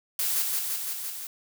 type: noise with echo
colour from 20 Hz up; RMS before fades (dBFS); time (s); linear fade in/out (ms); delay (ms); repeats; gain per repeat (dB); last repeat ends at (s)
blue; -27; 0.19-0.42; 2; 170; 5; -2; 1.27
effects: none